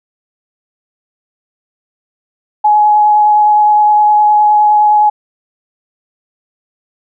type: tone with vibrato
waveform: sine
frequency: 842 Hz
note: G#5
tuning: 24 cents sharp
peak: -5 dBFS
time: 2.64-5.1 s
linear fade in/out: 10 ms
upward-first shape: triangle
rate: 9.7 Hz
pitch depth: 12 cents each way
effects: none